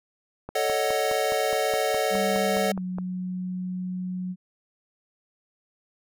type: click train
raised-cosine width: 1 ms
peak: -21 dBFS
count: 13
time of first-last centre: 0.49-2.985 s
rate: 4.81 Hz
type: chord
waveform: square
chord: D# half-diminished seventh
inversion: second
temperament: equal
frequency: 440 / 554.4 / 622.3 / 740 Hz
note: A4 / C#5 / D#5 / F#5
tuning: 0 / 0 / 0 / 0 cents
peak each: -29 dBFS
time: 0.55-2.72 s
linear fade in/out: 5 ms
type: tone with pitch glide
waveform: sine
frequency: 196 to 182.87 Hz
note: G3 to F#3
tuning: 0 to -20 cents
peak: -28 dBFS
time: 2.1-4.36 s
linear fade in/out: 50 ms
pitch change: -120 cents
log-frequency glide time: 2.73-2.81 s
effects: none